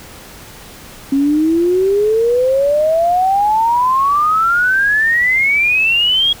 sine exponential sweep, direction up, 270 to 3322 Hz, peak -10 dBFS, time 1.12-6.33 s, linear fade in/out 5 ms, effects pink hiss -36 dBFS RMS until 6.4 s

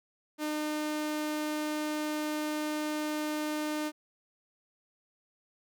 sawtooth tone, 303.5 Hz, D#4, 43 cents flat, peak -27 dBFS, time 0.38-3.92 s, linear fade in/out 50 ms, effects none

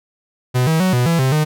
45% pulse tone with pitch steps, 125.7 / 160.5 / 186.1 / 123.3 / 167.3 / 131.4 / 153.1 Hz, B2 / E3 / F#3 / B2 / E3 / C3 / D#3, +31 / -46 / +10 / -2 / +26 / +8 / -28 cents, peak -13 dBFS, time 0.54-1.45 s, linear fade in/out 20 ms, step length 130 ms, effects none

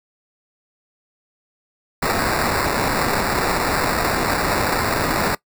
white noise with sample-and-hold, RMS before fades -20 dBFS, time 2.02-5.35 s, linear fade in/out 5 ms, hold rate 3150 Hz, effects noise-tail reverb RT60 0.1 s tail -21 dB re dry

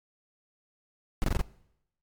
brown noise bursts, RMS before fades -24 dBFS, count 5, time 1.22-1.413 s, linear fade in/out 0 ms, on 21 ms, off 22 ms, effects noise-tail reverb RT60 0.8 s tail -21 dB re dry + MP3 96 kbps

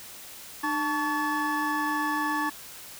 triangle tone cluster, 301.2 / 880 / 1129 / 1731 Hz, D4 / A5 / C#6 / A6, +44 / 0 / +31 / -29 cents, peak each -29 dBFS, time 0.63-2.5 s, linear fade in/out 10 ms, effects white hiss -44 dBFS RMS until 2.99 s

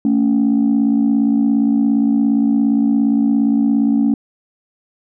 sine tone pair together, 222.4 / 279.7 Hz, A3 / C#4, +19 / +16 cents, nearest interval major third, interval 397 cents, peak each -13 dBFS, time 0.05-4.14 s, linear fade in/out 2 ms, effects tanh soft clip ceiling -7 dBFS

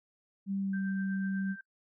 sine tone with pitch glide, 196 to 192.97 Hz, G3 to G3, 0 to -27 cents, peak -30 dBFS, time 0.46-1.56 s, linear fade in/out 50 ms, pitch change -27 cents, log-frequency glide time 0.6-0.77 s
sine tone with tremolo, 1568 Hz, G6, in tune, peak -40 dBFS, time 0.73-1.61 s, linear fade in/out 5 ms, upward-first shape triangle, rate 8.1 Hz, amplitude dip 50%
effects noise-tail reverb RT60 0.1 s tail -22 dB re dry

